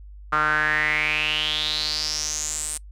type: tone with band-pass filter sweep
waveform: sawtooth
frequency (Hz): 152.6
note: D#3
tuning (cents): -33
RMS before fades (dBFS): -24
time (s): 0.32-2.78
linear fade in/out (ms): 10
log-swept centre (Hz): 1300 to 8900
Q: 7.1
effects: noise-tail reverb RT60 0.1 s tail -23 dB re dry + added 50 Hz sine -39 dBFS peak until 2.91 s